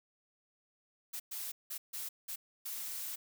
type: noise bursts at uneven times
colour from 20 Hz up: blue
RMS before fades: -41 dBFS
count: 6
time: 1.13-1.2 / 1.31-1.52 / 1.7-1.78 / 1.93-2.09 / 2.28-2.36 / 2.65-3.16 s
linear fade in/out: 10 ms
effects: none